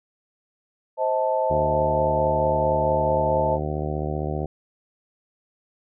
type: chord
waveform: sine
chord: A diminished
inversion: first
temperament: equal with one note detuned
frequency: 523.3 / 634.2 / 880 Hz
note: C5 / Eb5 / A5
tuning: 0 / +33 / 0 cents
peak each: -24 dBFS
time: 0.97-3.59 s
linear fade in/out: 50 ms
type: harmonic tone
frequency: 75.4 Hz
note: D2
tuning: 46 cents sharp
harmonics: 1 / 2 / 3 / 4 / 5 / 6 / 7 / 8 / 9 / 10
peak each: -30 / -29 / -36 / -35 / -32 / -38 / -35 / -39 / -36 / -36 dBFS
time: 1.5-4.46 s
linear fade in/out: 5 ms
effects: none